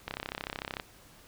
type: click train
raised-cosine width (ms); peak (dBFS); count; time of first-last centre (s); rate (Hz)
0.3; -18; 25; 0.08-0.799; 33.4
effects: pink hiss -56 dBFS RMS until 1.27 s